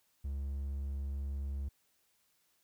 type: tone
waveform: triangle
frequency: 69.3 Hz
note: C#2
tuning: in tune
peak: -33 dBFS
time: 0.24-1.69 s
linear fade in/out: 10 ms
effects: white hiss -74 dBFS RMS until 2.63 s